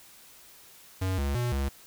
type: tone with pitch steps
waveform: square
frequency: 93.9 / 70 / 121.5 / 68.8 Hz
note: F#2 / C#2 / B2 / C#2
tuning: +26 / +18 / -28 / -12 cents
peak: -27 dBFS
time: 1.01-1.69 s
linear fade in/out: 10 ms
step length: 170 ms
effects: white hiss -53 dBFS RMS until 1.86 s